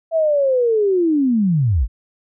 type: linear sweep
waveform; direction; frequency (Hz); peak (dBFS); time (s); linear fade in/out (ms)
sine; down; 665 to 43.94; -13; 0.11-1.88; 50
effects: none